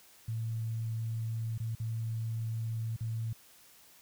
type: tone with dropouts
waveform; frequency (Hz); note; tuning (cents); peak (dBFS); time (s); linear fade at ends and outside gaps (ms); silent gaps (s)
sine; 112.9; A2; +45; -32; 0.28-3.33; 5; 1.579-1.6 / 1.752-1.799 / 2.964-3.007
effects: white hiss -59 dBFS RMS until 4.01 s